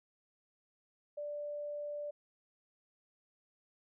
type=tone; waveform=sine; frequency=587.3 Hz; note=D5; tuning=in tune; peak=-38 dBFS; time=1.17-2.11 s; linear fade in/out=10 ms; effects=none